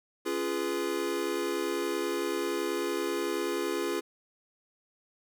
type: chord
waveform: square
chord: C# dominant seventh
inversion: none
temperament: equal with one note detuned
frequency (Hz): 277.2 / 344.8 / 415.3 / 493.9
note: C#4 / E#4 / G#4 / B4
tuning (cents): 0 / -22 / 0 / 0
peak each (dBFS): -39 / -33 / -34 / -39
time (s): 0.25-4.01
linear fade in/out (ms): 20
effects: none